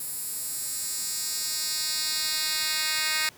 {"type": "tone with high-pass filter sweep", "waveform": "10% pulse", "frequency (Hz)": 311.1, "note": "D#4", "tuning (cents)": 0, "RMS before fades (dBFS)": -29, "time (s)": [0, 3.29], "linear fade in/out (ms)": 2, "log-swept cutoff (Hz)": [11000, 2500], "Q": 1.3, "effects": ["pink hiss -52 dBFS RMS until 3.37 s", "high-pass 100 Hz 12 dB/octave"]}